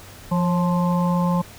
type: harmonic tone with a mistuned harmonic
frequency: 174.6 Hz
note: F3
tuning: in tune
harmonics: 1 / 3 / 5 / 6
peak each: -18 / -28 / -28 / -28 dBFS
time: 0.31-1.42 s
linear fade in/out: 10 ms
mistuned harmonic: 3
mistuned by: +52 cents
effects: added 96 Hz sine -46 dBFS peak until 1.58 s + pink hiss -43 dBFS RMS until 1.58 s